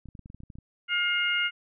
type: clicks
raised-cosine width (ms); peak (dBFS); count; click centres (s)
5; -32; 12; 0.057 / 0.087 / 0.152 / 0.193 / 0.259 / 0.301 / 0.346 / 0.404 / 0.435 / 0.502 / 0.555 / 0.586
type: harmonic tone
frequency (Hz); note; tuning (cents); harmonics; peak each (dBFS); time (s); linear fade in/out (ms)
710; F5; +28; 2 / 3 / 4; -28 / -28 / -28; 0.88-1.51; 50
effects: none